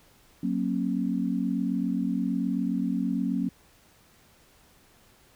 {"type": "chord", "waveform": "sine", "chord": "F# major", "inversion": "none", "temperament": "equal with one note detuned", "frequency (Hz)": [185, 233.1, 271.9], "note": ["F#3", "A#3", "C#4"], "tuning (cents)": [0, 0, -33], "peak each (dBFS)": -29, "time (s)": [0.43, 3.49], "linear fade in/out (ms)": 5, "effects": ["pink hiss -59 dBFS RMS until 5.35 s"]}